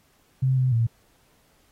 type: tone with pitch steps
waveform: sine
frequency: 131.2 / 128.7 / 115.3 Hz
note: C3 / C3 / A#2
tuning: +5 / -28 / -19 cents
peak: -18 dBFS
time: 0.42-0.87 s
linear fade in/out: 10 ms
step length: 150 ms
effects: pink hiss -63 dBFS RMS until 1.71 s + AAC 48 kbps